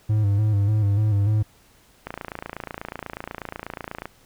triangle tone with vibrato, 103.83 Hz, G#2, in tune, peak -15 dBFS, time 0.09-1.43 s, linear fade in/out 10 ms, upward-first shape square, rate 3.4 Hz, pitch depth 56 cents each way
click train, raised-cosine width 0.5 ms, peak -16 dBFS, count 57, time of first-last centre 2.07-4.056 s, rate 28.2 Hz
effects pink hiss -56 dBFS RMS until 4.25 s

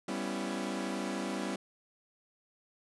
sawtooth chord, C# half-diminished seventh, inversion second, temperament equal with one note detuned, 196 / 246.9 / 277.2 / 333.3 Hz, G3 / B3 / C#4 / E4, 0 / 0 / 0 / +19 cents, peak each -34 / -36 / -36 / -36 dBFS, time 0.08-1.56 s, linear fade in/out 5 ms, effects resampled to 24000 Hz

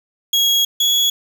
35% pulse tone pair in turn, 3311 / 3363 Hz, G#7 / G#7, -6 / +21 cents, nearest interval unison, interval 27 cents, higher second, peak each -11 dBFS, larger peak neither, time 0.33-0.65 / 0.8-1.1 s, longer first, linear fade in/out 5 ms, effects 7-bit

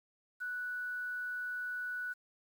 sine tone with quantisation, 1480 Hz, F#6, in tune, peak -36 dBFS, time 0.4-2.14 s, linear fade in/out 20 ms, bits 10, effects none

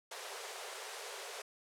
pink high-pass noise, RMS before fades -45 dBFS, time 0.11-1.42 s, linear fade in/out 5 ms, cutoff 390 Hz, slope 96 dB/octave, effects low-pass 10000 Hz 12 dB/octave

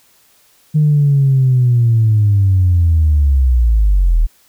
sine linear sweep, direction down, 153.8 to 37.52 Hz, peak -7 dBFS, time 0.74-4.27 s, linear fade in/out 20 ms, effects tanh soft clip ceiling -4 dBFS + white hiss -52 dBFS RMS until 4.48 s

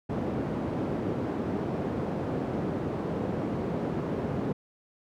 white band-pass noise, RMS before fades -31 dBFS, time 0.09-4.53 s, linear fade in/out 10 ms, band 110 to 380 Hz, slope 12 dB/octave, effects none

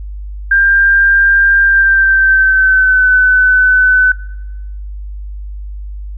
sine tone with pitch glide, 1593 to 1508.8 Hz, G6 to F#6, +27 to +33 cents, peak -6 dBFS, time 0.51-4.12 s, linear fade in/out 5 ms, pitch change -94 cents, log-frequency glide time 1.61-3.08 s, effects noise-tail reverb RT60 0.9 s tail -19 dB re dry + added 50 Hz sine -22 dBFS peak until 6.17 s

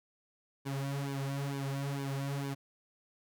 sawtooth tone with flanger, 138.7 Hz, C#3, 1 cent sharp, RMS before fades -36 dBFS, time 0.65-2.55 s, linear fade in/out 20 ms, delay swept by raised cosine 1.5 to 4.9 ms, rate 2.2 Hz, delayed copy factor -0.95, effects none

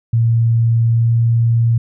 sine tone with pitch glide, 115.4 to 116.14 Hz, A#2 to A#2, -17 to -6 cents, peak -10 dBFS, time 0.13-1.78 s, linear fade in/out 5 ms, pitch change +11 cents, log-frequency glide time 0.91-1.11 s, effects none

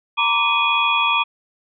sine tone cluster, 928 / 1010 / 1163 / 2476 / 3345 Hz, A#5 / B5 / D6 / D#7 / G#7, -8 / +39 / -17 / -9 / +12 cents, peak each -22 / -27 / -21 / -19 / -23 dBFS, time 0.17-1.24 s, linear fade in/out 20 ms, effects none

